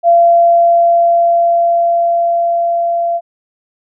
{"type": "tone with level ramp", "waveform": "sine", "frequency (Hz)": 684, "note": "F5", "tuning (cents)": -36, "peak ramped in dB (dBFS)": [-4, -12], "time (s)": [0.03, 3.21], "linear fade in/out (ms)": 50, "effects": []}